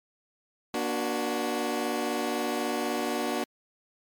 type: chord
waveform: 20% pulse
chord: Bb augmented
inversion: none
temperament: equal with one note detuned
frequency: 238.7 / 293.7 / 370 Hz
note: Bb3 / D4 / F#4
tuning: +41 / 0 / 0 cents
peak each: -27 dBFS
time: 0.74-3.44 s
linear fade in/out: 2 ms
effects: MP3 96 kbps